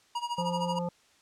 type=tone with tremolo; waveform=square; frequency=954 Hz; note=A#5; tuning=40 cents sharp; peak=-29 dBFS; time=0.15-0.79 s; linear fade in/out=5 ms; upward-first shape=sine; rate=13 Hz; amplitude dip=85%
type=harmonic tone; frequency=174.61 Hz; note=F3; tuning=in tune; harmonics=1 / 3 / 5 / 7; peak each=-32 / -34 / -38 / -48 dBFS; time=0.38-0.89 s; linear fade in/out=5 ms
effects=white hiss -63 dBFS RMS until 1.21 s + low-pass 7000 Hz 12 dB/octave